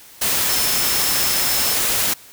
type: tone in noise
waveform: sine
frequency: 5274 Hz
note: E8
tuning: in tune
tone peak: -25 dBFS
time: 0.49-1.75 s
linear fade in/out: 10 ms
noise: white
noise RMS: -19 dBFS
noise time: 0.21-2.14 s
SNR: -9 dB
effects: white hiss -44 dBFS RMS until 2.32 s